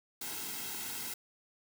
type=noise with comb filter; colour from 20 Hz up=white; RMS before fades=-40 dBFS; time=0.21-1.14 s; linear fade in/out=5 ms; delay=1.7 ms; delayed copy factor=-0.7; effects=none